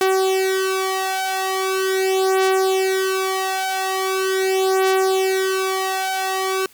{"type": "beating tone pair", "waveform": "sawtooth", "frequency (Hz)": [380.1, 380.51], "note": ["F#4", "F#4"], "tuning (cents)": [47, 49], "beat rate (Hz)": 0.41, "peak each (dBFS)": [-17, -16], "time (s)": [0.01, 6.66], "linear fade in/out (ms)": 2, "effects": ["white hiss -50 dBFS RMS until 6.73 s"]}